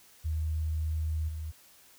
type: tone with level steps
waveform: sine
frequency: 78.5 Hz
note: D#2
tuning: 16 cents sharp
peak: -28 / -34 dBFS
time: 0.24-1.52 s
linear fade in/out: 20 ms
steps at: 1.28 s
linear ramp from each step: 10 ms
effects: white hiss -58 dBFS RMS until 1.98 s